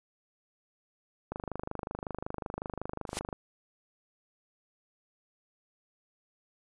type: click train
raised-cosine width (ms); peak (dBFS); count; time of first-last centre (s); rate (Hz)
1; -21; 52; 1.32-3.328; 25.4
type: noise with exponential growth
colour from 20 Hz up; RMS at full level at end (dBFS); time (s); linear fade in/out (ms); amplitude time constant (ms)
white; -30; 3.07-3.19; 1; 25
effects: resampled to 22050 Hz